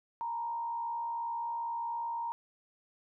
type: tone with frequency modulation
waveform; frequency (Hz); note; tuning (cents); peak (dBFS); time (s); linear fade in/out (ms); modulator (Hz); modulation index
sine; 932.3; A#5; 0; -33; 0.21-2.32; 0; 62.6; 0.43
effects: none